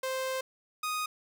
sawtooth tone pair in turn, 523 / 1243.9 Hz, C5 / D#6, -1 / -1 cents, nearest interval octave + minor third, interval 1500 cents, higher second, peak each -27 dBFS, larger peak neither, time 0.03-0.41 / 0.83-1.06 s, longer first, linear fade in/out 5 ms, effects 11-bit

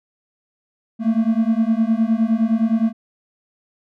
triangle beating tone pair, 220 / 229.7 Hz, A3 / A#3, 0 / -25 cents, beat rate 9.7 Hz, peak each -16 dBFS, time 0.99-2.93 s, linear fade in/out 50 ms, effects none

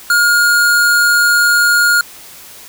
square tone, 1425 Hz, F6, 34 cents sharp, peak -9 dBFS, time 0.1-2.01 s, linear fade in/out 2 ms, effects white hiss -36 dBFS RMS until 2.68 s

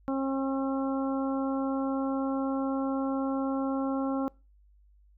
harmonic tone, 269.6 Hz, C#4, 48 cents flat, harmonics 1 / 2 / 3 / 4 / 5, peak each -28 / -34 / -38 / -40 / -42 dBFS, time 0.08-4.28 s, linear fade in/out 0 ms, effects noise-tail reverb RT60 0.3 s tail -25 dB re dry + added 50 Hz sine -57 dBFS peak until 5.17 s

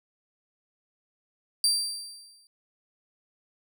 30% pulse tone with exponential decay, 4699 Hz, D8, in tune, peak -16 dBFS, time 1.64-2.47 s, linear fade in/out 1 ms, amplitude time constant 180 ms, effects none

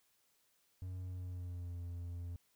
triangle tone with pitch glide, 91.8 to 86.75 Hz, F#2 to F2, -13 to -11 cents, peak -39 dBFS, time 0.82-2.36 s, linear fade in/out 0 ms, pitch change -98 cents, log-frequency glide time 1-1.79 s, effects white hiss -75 dBFS RMS until 2.55 s

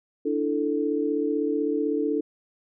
sine chord, D suspended second, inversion none, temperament equal, 293.7 / 329.6 / 440 Hz, D4 / E4 / A4, 0 / 0 / 0 cents, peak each -26 / -29 / -26 dBFS, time 0.25-2.21 s, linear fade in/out 10 ms, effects none

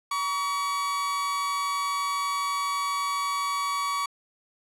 40% pulse tone pair together, 952.7 / 1133 Hz, A#5 / C#6, +37 / +37 cents, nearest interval minor third, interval 300 cents, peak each -36 / -25 dBFS, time 0.11-4.06 s, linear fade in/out 5 ms, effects low-pass 11000 Hz 12 dB/octave

